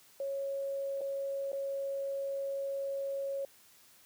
sine tone with dropouts, 551 Hz, C#5, 11 cents flat, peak -33 dBFS, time 0.2-3.45 s, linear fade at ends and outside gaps 2 ms, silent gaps 1.009-1.014 / 1.519-1.53 s, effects white hiss -61 dBFS RMS until 4.05 s + high-pass 60 Hz 12 dB/octave

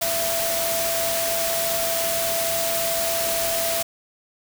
sine tone in noise, 668 Hz, E5, 23 cents sharp, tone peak -25 dBFS, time 0.01-3.83 s, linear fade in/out 10 ms, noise white, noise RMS -25 dBFS, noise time 0.01-3.83 s, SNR -3 dB, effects none

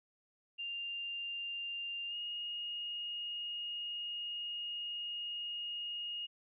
sine tone with pitch glide, 2794 to 2861 Hz, F7 to F7, 0 to +41 cents, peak -38 dBFS, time 0.58-6.27 s, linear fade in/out 20 ms, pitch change +41 cents, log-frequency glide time 2.08-2.15 s, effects none

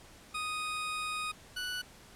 20% pulse tone pair in turn, 1245 / 1480.6 Hz, D#6 / F#6, +1 / +1 cents, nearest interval minor third, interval 300 cents, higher second, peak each -29 / -30 dBFS, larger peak first, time 0.34-1.32 / 1.56-1.82 s, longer first, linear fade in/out 10 ms, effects pink hiss -55 dBFS RMS until 2.15 s + low-pass 11000 Hz 12 dB/octave

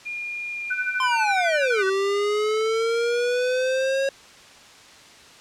sine tone with pitch glide, 2418 to 2371 Hz, D7 to D7, +50 to +16 cents, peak -28 dBFS, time 0.05-1.83 s, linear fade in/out 20 ms, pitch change -34 cents, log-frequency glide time 0.49-1.04 s
sine tone with tremolo, 1500 Hz, F#6, 23 cents sharp, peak -21 dBFS, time 0.7-1.9 s, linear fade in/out 10 ms, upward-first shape sine, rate 12 Hz, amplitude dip 80%
square linear two-way sweep, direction down then up, 1046.5 to 381.1 to 548 Hz, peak -21 dBFS, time 1-4.09 s, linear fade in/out 2 ms, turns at 1.84 s
effects white hiss -47 dBFS RMS until 5.4 s + low-pass 6000 Hz 12 dB/octave

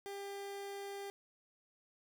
30% pulse tone, 398.8 Hz, G4, 30 cents sharp, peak -40 dBFS, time 0.06-1.1 s, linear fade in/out 0 ms, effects none

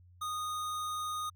square tone, 1236 Hz, D#6, 12 cents flat, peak -35 dBFS, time 0.21-1.3 s, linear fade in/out 10 ms, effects added 89 Hz sine -56 dBFS peak until 1.35 s

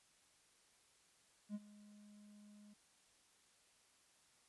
triangle tone with ADSR envelope, 207.7 Hz, G#3, in tune, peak -38 dBFS, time 1.49-2.74 s, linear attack 58 ms, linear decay 38 ms, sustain -19 dB, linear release 10 ms, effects white hiss -72 dBFS RMS until 4.48 s + resampled to 24000 Hz

